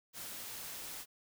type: noise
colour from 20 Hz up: white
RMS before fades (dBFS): -45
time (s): 0.13-1.06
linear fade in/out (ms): 50
effects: none